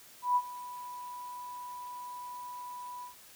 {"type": "tone with ADSR envelope", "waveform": "sine", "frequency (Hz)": 986, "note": "B5", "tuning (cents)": -3, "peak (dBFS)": -22, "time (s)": [0.22, 3.15], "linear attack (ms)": 140, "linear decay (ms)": 53, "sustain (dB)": -18, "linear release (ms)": 120, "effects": ["white hiss -55 dBFS RMS until 3.35 s"]}